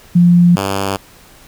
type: tone pair in turn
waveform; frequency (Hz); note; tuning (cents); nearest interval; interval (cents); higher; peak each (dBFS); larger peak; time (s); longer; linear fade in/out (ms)
sine / 5% pulse; 174.61 / 98; F3 / G2; 0 / 0; minor seventh; 1000; first; -5; neither; 0.15-0.56 / 0.56-0.97; neither; 10
effects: pink hiss -43 dBFS RMS until 1.47 s